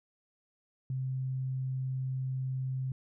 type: tone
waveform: sine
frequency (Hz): 130.81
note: C3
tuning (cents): 0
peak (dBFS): -31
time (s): 0.9-2.92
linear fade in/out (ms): 2
effects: none